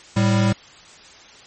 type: tone pair together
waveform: square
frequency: 110 / 196 Hz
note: A2 / G3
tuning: 0 / 0 cents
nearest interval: minor seventh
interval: 1000 cents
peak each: -18 / -19 dBFS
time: 0.16-0.53 s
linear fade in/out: 10 ms
effects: white hiss -45 dBFS RMS until 1.46 s + MP3 32 kbps